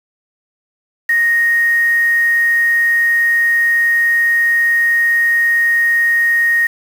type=tone with quantisation; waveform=sine; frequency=1864.7 Hz; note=A#6; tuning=in tune; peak=-10 dBFS; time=1.09-6.67 s; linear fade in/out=5 ms; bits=5; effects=none